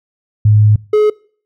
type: tone pair in turn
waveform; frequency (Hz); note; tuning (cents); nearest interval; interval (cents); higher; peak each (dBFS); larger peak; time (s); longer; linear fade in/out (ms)
sine / triangle; 106 / 424; G#2 / G#4; +36 / +36; 2 octaves; 2400; second; -5; neither; 0.45-0.76 / 0.93-1.1; first; 5
effects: noise-tail reverb RT60 0.5 s tail -24 dB re dry